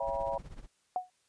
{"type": "chord", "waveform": "sine", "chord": "C# diminished seventh", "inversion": "none", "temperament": "just", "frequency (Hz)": [554.4, 665.2, 798.3, 957.9], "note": ["C#5", "E5", "G5", "Bb5"], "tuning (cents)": [0, 16, 31, 47], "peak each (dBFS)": [-35, -36, -39, -36], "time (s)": [0, 0.38], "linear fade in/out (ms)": 5}
{"type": "noise with tremolo", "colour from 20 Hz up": "brown", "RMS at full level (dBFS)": -42, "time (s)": [0.01, 0.68], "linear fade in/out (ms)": 50, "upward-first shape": "triangle", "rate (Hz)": 16, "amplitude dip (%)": 90}
{"type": "tone with exponential decay", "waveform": "sine", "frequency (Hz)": 733, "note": "F#5", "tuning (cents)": -16, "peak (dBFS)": -25, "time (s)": [0.96, 1.1], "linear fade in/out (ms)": 1, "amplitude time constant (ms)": 29}
{"effects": ["white hiss -72 dBFS RMS until 1.28 s", "resampled to 22050 Hz"]}